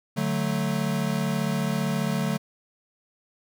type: chord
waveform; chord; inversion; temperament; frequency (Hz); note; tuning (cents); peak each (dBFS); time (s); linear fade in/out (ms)
square; D major; none; equal; 146.83 / 185 / 220; D3 / F#3 / A3; 0 / 0 / 0; -29; 0.16-2.38; 20
effects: none